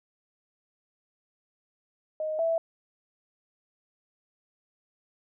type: tone pair in turn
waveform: sine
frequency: 622.3 / 659.3 Hz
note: D#5 / E5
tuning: 0 / 0 cents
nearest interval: minor second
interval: 100 cents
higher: second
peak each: -28 / -23 dBFS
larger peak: second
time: 2.2-2.39 / 2.39-2.58 s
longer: neither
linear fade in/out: 2 ms
effects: none